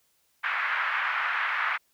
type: band-pass noise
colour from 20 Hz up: pink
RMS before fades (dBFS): -28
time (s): 0.43-1.78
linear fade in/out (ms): 20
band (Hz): 1200 to 2100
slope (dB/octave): 24
effects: white hiss -69 dBFS RMS until 1.93 s